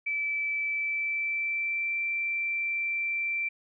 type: tone with pitch glide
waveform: sine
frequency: 2314 to 2346 Hz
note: D7 to D7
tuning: -26 to -2 cents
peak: -27 dBFS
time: 0.06-3.49 s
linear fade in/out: 10 ms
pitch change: +24 cents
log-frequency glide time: 0.67-1.99 s
effects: none